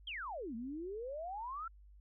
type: exponential two-way sweep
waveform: sine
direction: down then up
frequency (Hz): 3344 to 219.1 to 1385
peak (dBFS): -40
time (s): 0.07-1.68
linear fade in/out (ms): 5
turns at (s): 0.55
effects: added 50 Hz sine -56 dBFS peak until 2 s